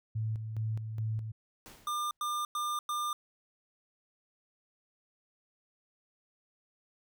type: tone with tremolo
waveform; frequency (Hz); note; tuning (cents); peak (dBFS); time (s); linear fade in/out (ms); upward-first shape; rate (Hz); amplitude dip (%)
sine; 110; A2; 0; -30; 0.15-1.32; 10; square; 2.4; 50
type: noise with exponential decay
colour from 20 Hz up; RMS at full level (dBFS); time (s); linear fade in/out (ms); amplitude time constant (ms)
pink; -48; 1.66-2.17; 0; 110
type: tone bursts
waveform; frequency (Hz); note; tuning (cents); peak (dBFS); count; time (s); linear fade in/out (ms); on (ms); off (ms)
square; 1200; D6; +37; -32; 4; 1.87-3.13; 2; 240; 100
effects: none